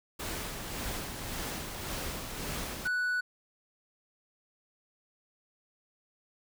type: noise with tremolo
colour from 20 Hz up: pink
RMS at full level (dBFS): -36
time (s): 0.19-2.88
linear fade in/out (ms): 10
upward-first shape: sine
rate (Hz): 1.8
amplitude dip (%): 40
type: tone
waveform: triangle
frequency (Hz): 1480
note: F#6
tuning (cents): 0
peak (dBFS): -26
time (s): 2.85-3.21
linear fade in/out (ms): 10
effects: none